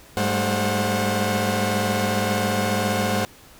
sawtooth tone cluster, 102 / 196.8 / 218.7 / 529 / 730 Hz, G#2 / G3 / A3 / C5 / F#5, -31 / +7 / -10 / +19 / -24 cents, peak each -23 dBFS, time 0.17-3.25 s, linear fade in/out 0 ms, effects pink hiss -48 dBFS RMS until 3.59 s

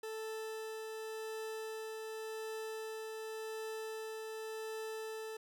40% pulse tone with tremolo, 440 Hz, A4, in tune, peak -39 dBFS, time 0.03-5.37 s, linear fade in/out 5 ms, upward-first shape triangle, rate 0.89 Hz, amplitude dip 25%, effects none

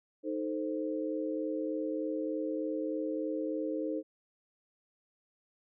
sine chord, A diminished, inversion second, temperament equal, 311.1 / 440 / 523.3 Hz, Eb4 / A4 / C5, 0 / 0 / 0 cents, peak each -34 / -38 / -37 dBFS, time 0.23-4.03 s, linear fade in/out 50 ms, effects none

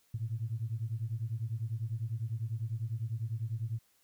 sine beating tone pair, 108.6 / 118.6 Hz, A2 / A#2, -22 / +30 cents, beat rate 10 Hz, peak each -35 / -36 dBFS, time 0.14-3.79 s, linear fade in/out 5 ms, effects tanh soft clip ceiling -25 dBFS + white hiss -70 dBFS RMS until 4.03 s

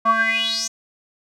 square tone with band-pass filter sweep, 224.8 Hz, A3, 37 cents sharp, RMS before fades -20 dBFS, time 0.05-0.68 s, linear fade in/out 10 ms, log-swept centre 980 to 6600 Hz, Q 8.5, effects none

